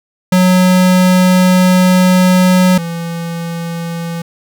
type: tone pair in turn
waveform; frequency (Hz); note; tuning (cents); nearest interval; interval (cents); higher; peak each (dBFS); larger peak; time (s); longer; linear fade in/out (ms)
square; 183.4 / 168.26; F#3 / E3; -15 / +36; minor second; 149; first; -7 / -19; first; 0.32-2.78 / 2.78-4.22; first; 5
effects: none